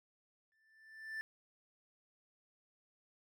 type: tone with exponential growth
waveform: triangle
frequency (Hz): 1768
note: A6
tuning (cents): +8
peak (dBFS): -36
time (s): 0.52-1.21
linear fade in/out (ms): 0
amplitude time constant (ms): 150
effects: none